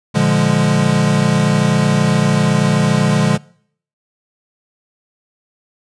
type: chord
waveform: square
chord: Bb dominant seventh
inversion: none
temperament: equal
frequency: 116.54 / 146.83 / 174.61 / 207.7 Hz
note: Bb2 / D3 / F3 / Ab3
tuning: 0 / 0 / 0 / 0 cents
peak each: -22 / -16 / -18 / -17 dBFS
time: 0.14-3.38 s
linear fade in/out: 20 ms
effects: noise-tail reverb RT60 0.6 s tail -24 dB re dry + resampled to 22050 Hz